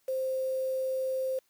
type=tone with quantisation; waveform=sine; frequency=523.3 Hz; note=C5; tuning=in tune; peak=-28 dBFS; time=0.08-1.39 s; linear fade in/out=5 ms; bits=8; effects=white hiss -71 dBFS RMS until 1.49 s